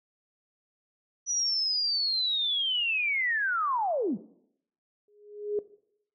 sine linear sweep, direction down, 5920 to 150 Hz, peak -25 dBFS, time 1.26-4.18 s, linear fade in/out 50 ms
sine tone with exponential growth, 415.3 Hz, G#4, in tune, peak -23 dBFS, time 5.08-5.59 s, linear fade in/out 2 ms, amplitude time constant 110 ms
effects noise-tail reverb RT60 0.7 s tail -17 dB re dry

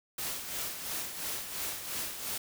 white noise with tremolo, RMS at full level -35 dBFS, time 0.18-2.38 s, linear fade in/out 5 ms, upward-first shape sine, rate 2.9 Hz, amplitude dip 55%, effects none

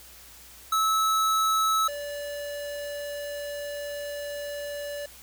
square tone pair in turn, 1300 / 579.1 Hz, E6 / D5, -24 / -24 cents, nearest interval octave + major second, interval 1400 cents, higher first, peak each -22 / -33 dBFS, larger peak first, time 0.72-1.88 / 1.88-5.06 s, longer second, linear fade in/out 5 ms, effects added 60 Hz sine -56 dBFS peak until 5.22 s + white hiss -49 dBFS RMS until 5.22 s

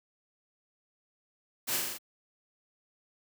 white noise with echo, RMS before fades -32 dBFS, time 1.67-1.78 s, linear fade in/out 20 ms, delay 41 ms, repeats 5, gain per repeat -2 dB, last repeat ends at 1.985 s, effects high-pass 100 Hz 12 dB/octave

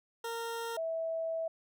20% pulse / sine tone pair in turn, 461.8 / 653.1 Hz, A#4 / E5, -16 / -16 cents, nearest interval tritone, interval 600 cents, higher second, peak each -31 / -32 dBFS, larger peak first, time 0.24-0.77 / 0.77-1.48 s, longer second, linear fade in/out 5 ms, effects none

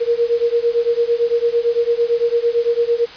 sine beating tone pair, 466.2 / 475.1 Hz, A#4 / A#4, 0 / +33 cents, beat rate 8.9 Hz, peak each -17 dBFS, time 0-3.06 s, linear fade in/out 20 ms, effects white hiss -36 dBFS RMS until 3.16 s + resampled to 11025 Hz

